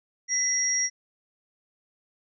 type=tone pair together; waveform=sine; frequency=1999 / 5660 Hz; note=B6 / F8; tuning=+20 / +22 cents; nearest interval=octave + tritone; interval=1802 cents; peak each=-30 / -23 dBFS; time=0.28-0.9 s; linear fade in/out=50 ms; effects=none